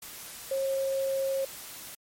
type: tone in noise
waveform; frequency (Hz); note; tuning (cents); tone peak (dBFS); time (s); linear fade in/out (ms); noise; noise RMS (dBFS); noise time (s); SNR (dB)
sine; 540; C#5; -45; -26; 0.51-1.45; 5; white; -43; 0.02-1.95; +14
effects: MP3 64 kbps